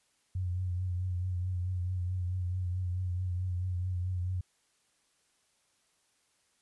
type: tone with vibrato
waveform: sine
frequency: 90.7 Hz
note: F#2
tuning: 34 cents flat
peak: -30 dBFS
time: 0.35-4.41 s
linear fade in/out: 5 ms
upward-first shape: triangle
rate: 4.6 Hz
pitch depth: 50 cents each way
effects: white hiss -72 dBFS RMS until 6.61 s + resampled to 24000 Hz